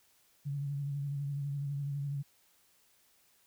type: tone with vibrato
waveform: sine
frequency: 141.6 Hz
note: C#3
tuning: 37 cents sharp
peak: -33 dBFS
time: 0.45-2.23 s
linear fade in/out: 20 ms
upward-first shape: sine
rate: 12 Hz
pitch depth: 37 cents each way
effects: white hiss -68 dBFS RMS until 3.46 s